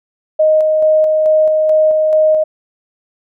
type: tone with tremolo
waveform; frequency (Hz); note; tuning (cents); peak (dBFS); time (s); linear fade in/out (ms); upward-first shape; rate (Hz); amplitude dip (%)
sine; 622.3; D#5; 0; -7; 0.39-2.44; 10; square; 2.3; 25
effects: none